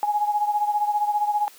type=beating tone pair; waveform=sine; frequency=830.6 / 845.6 Hz; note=G#5 / G#5; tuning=0 / +31 cents; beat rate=15 Hz; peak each=-21 / -26 dBFS; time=0.03-1.48 s; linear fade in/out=0 ms; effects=white hiss -49 dBFS RMS until 1.58 s + high-pass 300 Hz 12 dB/octave